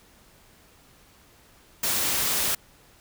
white noise, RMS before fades -25 dBFS, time 1.83-2.55 s, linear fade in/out 5 ms, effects pink hiss -56 dBFS RMS until 3 s

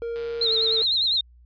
triangle tone with pitch glide, 466.2 to 446.4 Hz, A#4 to A4, 0 to +25 cents, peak -25 dBFS, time 0.02-0.82 s, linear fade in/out 0 ms, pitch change -75 cents, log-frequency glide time 0.42-0.5 s
click train, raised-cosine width 0.2 ms, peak -27 dBFS, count 98, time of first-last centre 0.16-0.834 s, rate 144 Hz
sine tone with vibrato, 3924 Hz, B7, 12 cents flat, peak -19 dBFS, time 0.41-1.21 s, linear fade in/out 5 ms, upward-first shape sine, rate 9.9 Hz, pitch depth 130 cents each way
effects added 60 Hz sine -49 dBFS peak until 1.45 s + resampled to 11025 Hz

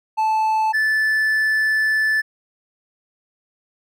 triangle tone pair in turn, 874 / 1748 Hz, A5 / A6, -12 / -12 cents, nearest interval octave, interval 1200 cents, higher second, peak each -14 dBFS, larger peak neither, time 0.17-0.73 / 0.73-2.22 s, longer second, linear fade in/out 20 ms, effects none

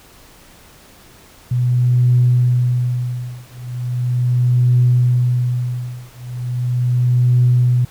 sine tone with tremolo, 123.47 Hz, B2, in tune, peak -8 dBFS, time 1.51-7.85 s, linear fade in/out 5 ms, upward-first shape triangle, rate 0.38 Hz, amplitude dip 100%, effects tanh soft clip ceiling -4 dBFS + pink hiss -45 dBFS RMS until 7.9 s

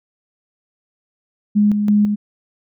sine tone with tremolo, 207.7 Hz, G#3, in tune, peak -10 dBFS, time 1.55-2.16 s, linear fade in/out 20 ms, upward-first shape square, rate 3 Hz, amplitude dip 45%, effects none

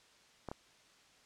clicks, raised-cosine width 1 ms, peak -27 dBFS, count 2, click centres 0.487 / 0.515 s, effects white hiss -64 dBFS RMS until 1.25 s + low-pass 6000 Hz 12 dB/octave

